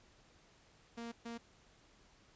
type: tone bursts at uneven times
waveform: sawtooth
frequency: 233.1 Hz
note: A#3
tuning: in tune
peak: -39 dBFS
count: 2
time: 0.97-1.12 / 1.25-1.38 s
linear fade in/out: 10 ms
effects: pink hiss -66 dBFS RMS until 2.35 s + resampled to 16000 Hz